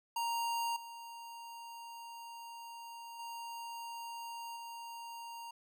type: tone with level steps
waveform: square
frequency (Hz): 932.3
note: A#5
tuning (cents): 0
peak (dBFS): -34 / -47 / -43 / -45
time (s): 0.16-5.51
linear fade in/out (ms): 5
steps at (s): 0.76 / 3.19 / 4.56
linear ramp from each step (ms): 5
effects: none